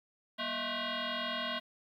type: tone with frequency modulation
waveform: sine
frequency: 1108.7 Hz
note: C#6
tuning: in tune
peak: -33 dBFS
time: 0.38-1.6 s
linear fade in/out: 20 ms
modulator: 435 Hz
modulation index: 6.1
effects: 11-bit